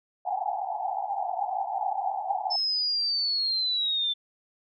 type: band-pass noise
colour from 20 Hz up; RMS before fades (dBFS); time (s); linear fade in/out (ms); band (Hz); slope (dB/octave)
pink; -30; 0.25-2.56; 5; 730 to 840; 96
type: linear sweep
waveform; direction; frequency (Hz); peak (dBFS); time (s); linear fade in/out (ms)
sine; down; 5274 to 3520; -24; 2.5-4.14; 20
effects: none